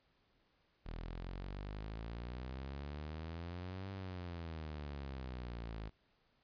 sawtooth exponential two-way sweep, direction up then down, 39.33 to 98 to 52.6 Hz, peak -39 dBFS, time 0.85-5.9 s, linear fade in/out 20 ms, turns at 3.91 s, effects pink hiss -75 dBFS RMS until 6.43 s + resampled to 11025 Hz

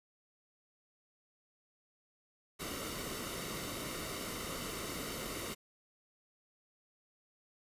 pink noise with comb filter, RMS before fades -41 dBFS, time 2.59-5.55 s, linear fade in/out 20 ms, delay 1.2 ms, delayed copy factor -0.6, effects resampled to 32000 Hz

